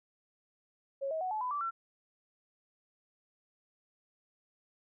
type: tone with pitch steps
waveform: sine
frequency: 549 / 638 / 741.3 / 861.5 / 1001.1 / 1163.3 / 1351.8 Hz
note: C#5 / D#5 / F#5 / A5 / B5 / D6 / E6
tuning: -17 / +43 / +3 / -37 / +23 / -17 / +43 cents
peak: -32 dBFS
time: 1.01-1.71 s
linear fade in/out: 20 ms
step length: 100 ms
effects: none